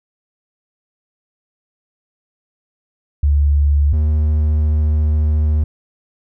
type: tone pair in turn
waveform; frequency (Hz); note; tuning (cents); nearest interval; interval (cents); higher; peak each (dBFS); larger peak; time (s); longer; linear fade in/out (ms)
sine / triangle; 72.2 / 76.18; D2 / D#2; -29 / -36; minor second; 93; second; -10; neither; 3.23-3.93 / 3.93-5.64; second; 5
effects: none